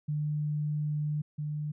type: tone pair in turn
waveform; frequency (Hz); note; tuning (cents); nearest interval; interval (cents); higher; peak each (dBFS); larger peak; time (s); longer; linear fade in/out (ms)
sine; 149.8 / 149.8; D3 / D3; +35 / +35; unison; 0; neither; -28 / -31; first; 0.08-1.22 / 1.38-1.72; first; 10
effects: none